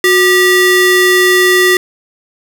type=ring-modulated tone; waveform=square; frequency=784 Hz; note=G5; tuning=in tune; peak=-4 dBFS; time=0.04-1.77 s; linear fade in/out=2 ms; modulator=1150 Hz; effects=none